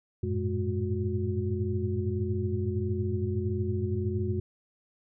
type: tone cluster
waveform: sine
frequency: 92.4 / 105.4 / 114 / 210.4 / 364.2 Hz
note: F#2 / G#2 / A#2 / G#3 / F#4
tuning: -2 / +26 / -38 / +23 / -27 cents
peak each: -30 / -36 / -35 / -35 / -33 dBFS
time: 0.23-4.4 s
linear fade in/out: 5 ms
effects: none